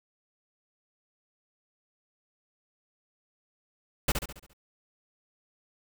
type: noise with echo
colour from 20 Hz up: pink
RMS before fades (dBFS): -24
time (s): 4.08-4.12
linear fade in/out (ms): 5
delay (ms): 69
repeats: 6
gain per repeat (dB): -6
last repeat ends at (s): 4.534
effects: none